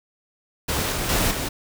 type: noise with level steps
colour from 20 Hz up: pink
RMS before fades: -24 / -26 / -21 / -27 dBFS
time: 0.68-1.49 s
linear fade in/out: 10 ms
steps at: 0.92 / 1.09 / 1.31 s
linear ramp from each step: 2 ms
effects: none